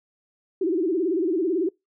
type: tone with vibrato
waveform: sine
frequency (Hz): 349.2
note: F4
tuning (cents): 0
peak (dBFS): -20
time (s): 0.61-1.69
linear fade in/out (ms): 5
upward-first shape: sine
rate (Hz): 18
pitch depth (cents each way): 190
effects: noise-tail reverb RT60 0.2 s tail -26 dB re dry

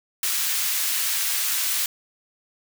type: high-pass noise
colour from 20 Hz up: white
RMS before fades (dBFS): -24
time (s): 0.23-1.86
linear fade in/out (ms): 2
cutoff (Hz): 1500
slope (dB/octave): 12
effects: none

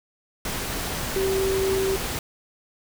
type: tone in noise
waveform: sine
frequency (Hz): 384.9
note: G4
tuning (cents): -32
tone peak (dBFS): -21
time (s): 1.16-1.96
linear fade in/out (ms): 2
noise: pink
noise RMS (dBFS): -29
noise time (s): 0.45-2.19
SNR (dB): +5
effects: none

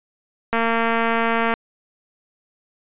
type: click train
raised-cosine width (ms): 0.5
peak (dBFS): -6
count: 232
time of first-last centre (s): 0.53-1.539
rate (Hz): 229
effects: resampled to 8000 Hz

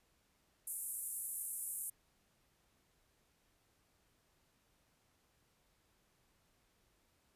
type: band-pass noise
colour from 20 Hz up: pink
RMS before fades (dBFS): -43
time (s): 0.67-1.9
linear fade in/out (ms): 5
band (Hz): 8700 to 13000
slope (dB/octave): 48
effects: pink hiss -75 dBFS RMS until 7.35 s + resampled to 32000 Hz

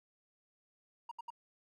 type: tone bursts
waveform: triangle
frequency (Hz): 941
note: A#5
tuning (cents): +16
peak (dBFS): -39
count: 3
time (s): 1.09-1.304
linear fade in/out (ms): 5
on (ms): 24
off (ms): 71
effects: none

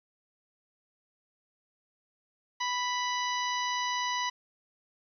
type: harmonic tone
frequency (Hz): 988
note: B5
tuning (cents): 0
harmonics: 1 / 2 / 3 / 4 / 5 / 6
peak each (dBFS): -31 / -35 / -38 / -40 / -42 / -41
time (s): 2.6-4.3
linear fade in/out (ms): 10
effects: 11-bit

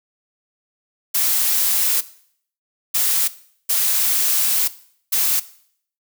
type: noise bursts at uneven times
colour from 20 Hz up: blue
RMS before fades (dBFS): -18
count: 4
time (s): 1.14-2.01 / 2.94-3.28 / 3.69-4.68 / 5.12-5.4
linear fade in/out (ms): 10
effects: noise-tail reverb RT60 0.6 s tail -17 dB re dry

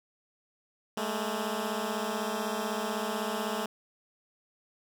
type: beating tone pair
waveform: 10% pulse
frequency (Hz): 207.7 / 223.7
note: G#3 / A3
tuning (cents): 0 / +29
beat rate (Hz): 16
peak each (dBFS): -25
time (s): 0.97-3.66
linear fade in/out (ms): 5
effects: none

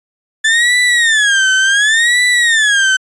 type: tone with vibrato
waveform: 35% pulse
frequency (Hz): 1740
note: A6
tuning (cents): -20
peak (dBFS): -7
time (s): 0.44-2.97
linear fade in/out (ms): 10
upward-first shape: sine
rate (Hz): 0.69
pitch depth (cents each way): 220
effects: resampled to 22050 Hz

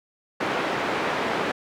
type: band-pass noise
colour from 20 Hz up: pink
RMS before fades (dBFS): -26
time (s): 0.4-1.52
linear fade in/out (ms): 10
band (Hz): 310 to 2200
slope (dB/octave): 12
effects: none

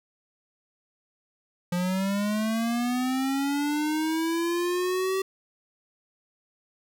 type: linear sweep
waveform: square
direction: up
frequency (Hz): 174.61 to 385.5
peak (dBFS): -25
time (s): 1.72-5.22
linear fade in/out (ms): 5
effects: none

